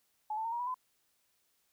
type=tone with pitch steps; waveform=sine; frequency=854 / 884.1 / 915.3 / 947.6 / 981 / 1015.6 Hz; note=G#5 / A5 / A#5 / A#5 / B5 / B5; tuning=+48 / +8 / -32 / +28 / -12 / +48 cents; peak=-33 dBFS; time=0.3-0.744 s; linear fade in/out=5 ms; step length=74 ms; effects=white hiss -75 dBFS RMS until 1.72 s